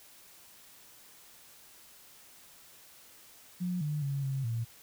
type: tone with pitch steps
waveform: sine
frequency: 179.4 / 149.6 / 139.2 / 135 / 115.4 Hz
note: F3 / D3 / C#3 / C#3 / A#2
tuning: +47 / +32 / +8 / -45 / -17 cents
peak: -30 dBFS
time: 3.6-4.65 s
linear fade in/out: 20 ms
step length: 210 ms
effects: white hiss -56 dBFS RMS until 4.82 s